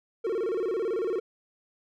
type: tone with vibrato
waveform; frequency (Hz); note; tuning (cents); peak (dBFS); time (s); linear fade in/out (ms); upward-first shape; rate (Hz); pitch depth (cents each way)
triangle; 410; G#4; -22; -24; 0.24-1.2; 10; square; 18; 190
effects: none